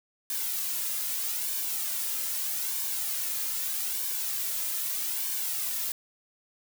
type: noise with flanger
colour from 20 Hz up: blue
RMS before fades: -31 dBFS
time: 0.3-5.92 s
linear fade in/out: 2 ms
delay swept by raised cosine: 1.5 to 2.7 ms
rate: 0.8 Hz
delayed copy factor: -0.6
effects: none